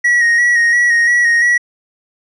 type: tone with vibrato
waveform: triangle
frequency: 1900 Hz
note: A#6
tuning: 33 cents sharp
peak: -7 dBFS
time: 0.04-1.58 s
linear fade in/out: 10 ms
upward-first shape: square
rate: 2.9 Hz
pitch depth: 28 cents each way
effects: resampled to 22050 Hz